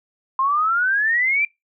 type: exponential sweep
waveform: sine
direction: up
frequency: 1046.5 to 2384 Hz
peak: -16 dBFS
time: 0.39-1.45 s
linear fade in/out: 2 ms
effects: noise-tail reverb RT60 0.2 s tail -25 dB re dry